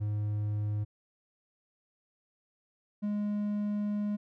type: tone pair in turn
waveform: triangle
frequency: 104.8 / 207.3 Hz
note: G#2 / G#3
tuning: +16 / -3 cents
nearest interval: octave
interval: 1181 cents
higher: second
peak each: -27 dBFS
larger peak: neither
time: 0-0.85 / 3.02-4.17 s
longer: second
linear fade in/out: 20 ms
effects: none